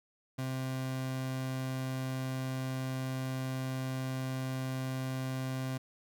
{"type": "tone", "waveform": "30% pulse", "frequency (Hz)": 130.81, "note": "C3", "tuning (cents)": 0, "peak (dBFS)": -31, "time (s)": [0.38, 5.78], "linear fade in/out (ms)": 10, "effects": []}